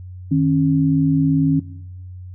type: tone pair together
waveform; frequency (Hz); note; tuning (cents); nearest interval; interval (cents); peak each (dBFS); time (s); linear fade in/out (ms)
sine; 155.12 / 273.1; D#3 / C#4; -5 / -26; minor seventh; 979; -16; 0.31-1.6; 10
effects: noise-tail reverb RT60 0.9 s tail -19 dB re dry + added 91 Hz sine -32 dBFS peak until 2.34 s